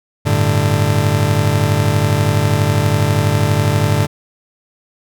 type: chord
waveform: 40% pulse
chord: G suspended second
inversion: none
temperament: just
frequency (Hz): 98 / 110.25 / 147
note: G2 / A2 / D3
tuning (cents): 0 / +4 / +2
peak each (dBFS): -16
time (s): 0.25-4.07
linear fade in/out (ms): 20
effects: none